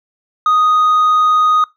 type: tone with hard clipping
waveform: triangle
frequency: 1244.5 Hz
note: D#6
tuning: in tune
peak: -8 dBFS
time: 0.46-1.64 s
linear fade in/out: 2 ms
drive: 1 dB
effects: noise-tail reverb RT60 0.2 s tail -22 dB re dry